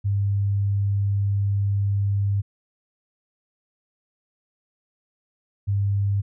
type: tone pair in turn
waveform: sine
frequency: 100 / 100 Hz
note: G2 / G2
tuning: +35 / +35 cents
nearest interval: unison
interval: 0 cents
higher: neither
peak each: -19 dBFS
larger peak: neither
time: 0.04-2.42 / 5.67-6.22 s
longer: first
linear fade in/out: 20 ms
effects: none